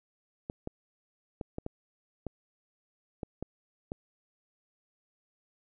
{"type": "clicks", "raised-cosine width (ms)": 2, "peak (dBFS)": -22, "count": 9, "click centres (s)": [0.499, 0.674, 1.412, 1.584, 1.664, 2.267, 3.232, 3.426, 3.919], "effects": []}